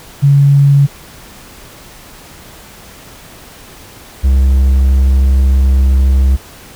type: tone pair in turn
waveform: sine / triangle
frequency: 140.7 / 66.4 Hz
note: C#3 / C2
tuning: +26 / +26 cents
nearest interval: octave + minor second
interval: 1300 cents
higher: first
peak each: -4 dBFS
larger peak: neither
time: 0.22-0.87 / 4.23-6.37 s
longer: second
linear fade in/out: 20 ms
effects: pink hiss -36 dBFS RMS until 6.75 s